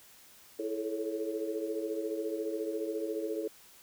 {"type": "chord", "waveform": "sine", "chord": "A major seventh", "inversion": "second", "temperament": "equal with one note detuned", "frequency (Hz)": [329.6, 425.7, 440, 554.4], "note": ["E4", "G#4", "A4", "C#5"], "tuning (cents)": [0, 43, 0, 0], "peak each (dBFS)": [-37, -38, -37, -40], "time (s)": [0.59, 3.48], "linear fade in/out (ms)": 5, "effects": ["white hiss -57 dBFS RMS until 3.82 s"]}